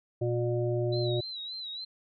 harmonic tone, 120 Hz, B2, 49 cents flat, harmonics 1 / 3 / 5 / 6, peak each -29 / -30 / -34 / -46 dBFS, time 0.21-1.21 s, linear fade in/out 10 ms
sine tone with vibrato, 3951 Hz, B7, in tune, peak -36 dBFS, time 0.92-1.85 s, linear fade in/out 10 ms, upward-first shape sine, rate 3.5 Hz, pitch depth 81 cents each way
effects none

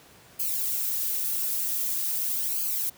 violet noise with flanger, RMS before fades -28 dBFS, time 0.39-2.9 s, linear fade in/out 10 ms, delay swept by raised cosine 0.54 to 5.14 ms, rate 0.45 Hz, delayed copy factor -0.9, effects pink hiss -53 dBFS RMS until 2.97 s + high-pass 80 Hz 12 dB/octave

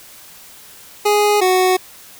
25% pulse tone pair in turn, 415.3 / 370 Hz, G#4 / F#4, 0 / 0 cents, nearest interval major second, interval 200 cents, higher first, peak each -8 / -8 dBFS, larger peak neither, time 1.05-1.41 / 1.41-1.77 s, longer neither, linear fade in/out 10 ms, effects white hiss -41 dBFS RMS until 2.19 s

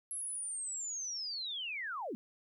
sine linear sweep, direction down, 11090 to 192.1 Hz, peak -37 dBFS, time 0.11-2.15 s, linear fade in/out 0 ms, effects 13-bit

